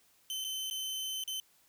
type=tone with dropouts; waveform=sawtooth; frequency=3066 Hz; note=G7; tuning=39 cents flat; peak=-32 dBFS; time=0.3-1.4 s; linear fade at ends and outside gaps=1 ms; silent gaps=0.442-0.447 / 0.7-0.71 / 1.238-1.277 s; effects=white hiss -67 dBFS RMS until 1.68 s